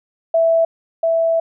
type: tone pair in turn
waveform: sine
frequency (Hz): 659.3 / 659.3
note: E5 / E5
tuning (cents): 0 / 0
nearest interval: unison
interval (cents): 0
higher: neither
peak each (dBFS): -11 / -13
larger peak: first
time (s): 0.34-0.65 / 1.03-1.4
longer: second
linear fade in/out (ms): 5
effects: none